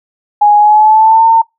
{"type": "tone with pitch glide", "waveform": "sine", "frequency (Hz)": [830.6, 905.8], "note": ["G#5", "A#5"], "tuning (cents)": [0, -50], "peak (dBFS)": -3, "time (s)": [0.41, 1.42], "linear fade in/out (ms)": 10, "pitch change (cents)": 150, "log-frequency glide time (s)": [0.57, 1.28], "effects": ["noise-tail reverb RT60 0.2 s tail -25 dB re dry"]}